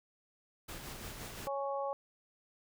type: noise with tremolo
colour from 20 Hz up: pink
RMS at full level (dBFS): -44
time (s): 0.68-1.48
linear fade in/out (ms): 10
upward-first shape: sine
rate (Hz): 5.8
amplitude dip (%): 35
type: harmonic tone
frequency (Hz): 277.2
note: C#4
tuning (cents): 0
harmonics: 2 / 3 / 4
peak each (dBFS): -36 / -39 / -41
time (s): 1.47-1.93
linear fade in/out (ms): 0
effects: none